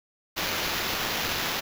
blue noise with sample-and-hold, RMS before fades -29 dBFS, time 0.36-1.61 s, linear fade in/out 20 ms, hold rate 8820 Hz, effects none

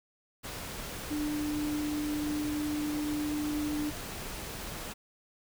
sine tone in noise, 298.6 Hz, D4, 29 cents sharp, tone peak -30 dBFS, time 1.1-3.91 s, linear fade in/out 20 ms, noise pink, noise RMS -40 dBFS, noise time 0.43-4.94 s, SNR +7 dB, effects none

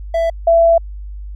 triangle / sine tone pair in turn, 664 / 668.6 Hz, E5 / E5, +12 / +24 cents, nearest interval unison, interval 12 cents, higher second, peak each -11 / -7 dBFS, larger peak second, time 0.14-0.3 / 0.47-0.78 s, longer second, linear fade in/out 5 ms, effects added 50 Hz sine -26 dBFS peak until 1.35 s

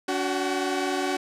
sawtooth tone cluster, 285.8 / 370.9 / 761 Hz, D4 / F#4 / F#5, -47 / +4 / +48 cents, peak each -25 / -24 / -27 dBFS, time 0.08-1.17 s, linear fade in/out 5 ms, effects low-pass 9000 Hz 12 dB/octave

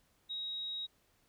sine tone, 3800 Hz, A#7, 33 cents sharp, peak -37 dBFS, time 0.29-0.87 s, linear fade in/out 20 ms, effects pink hiss -72 dBFS RMS until 1.28 s

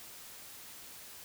silence, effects white hiss -50 dBFS RMS until 1.24 s

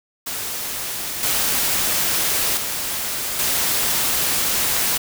white noise with level steps, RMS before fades -27 / -20 / -25 / -20 dBFS, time 0.26-4.98 s, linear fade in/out 10 ms, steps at 1.23 / 2.57 / 3.39 s, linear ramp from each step 2 ms, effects none

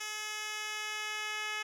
10% pulse tone with band-pass filter sweep, 426.1 Hz, G#4, 44 cents sharp, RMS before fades -38 dBFS, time 0-1.63 s, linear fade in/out 10 ms, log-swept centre 5000 to 3000 Hz, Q 0.94, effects none

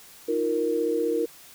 sine chord, Eb suspended second, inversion none, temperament equal with one note detuned, 313.7 / 349.2 / 466.2 Hz, Eb4 / F4 / Bb4, +14 / 0 / 0 cents, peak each -29 / -29 / -24 dBFS, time 0.28-1.26 s, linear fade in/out 10 ms, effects white hiss -49 dBFS RMS until 1.54 s

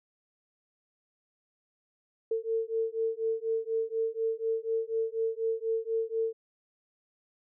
sine beating tone pair, 447.8 / 451.9 Hz, A4 / A4, +30 / +46 cents, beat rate 4.1 Hz, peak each -31 dBFS, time 2.31-6.33 s, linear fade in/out 5 ms, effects none

